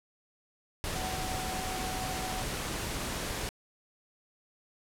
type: tone in noise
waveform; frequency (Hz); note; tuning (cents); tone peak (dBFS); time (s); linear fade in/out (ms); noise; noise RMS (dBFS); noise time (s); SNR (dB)
sine; 748; F#5; +19; -38; 0.95-2.42; 0; pink; -35; 0.84-3.49; -6
effects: low-pass 12000 Hz 12 dB/octave